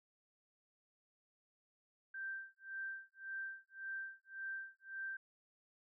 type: tone with tremolo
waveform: sine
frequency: 1568 Hz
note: G6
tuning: in tune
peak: -40 dBFS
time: 2.14-5.17 s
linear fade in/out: 5 ms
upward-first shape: sine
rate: 1.8 Hz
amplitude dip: 100%
effects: none